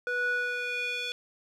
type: tone with band-pass filter sweep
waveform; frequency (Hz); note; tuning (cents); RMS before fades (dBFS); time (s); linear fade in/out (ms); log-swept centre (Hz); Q
square; 490; B4; -14; -31; 0.07-1.12; 0; 1200 to 3200; 3.4
effects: none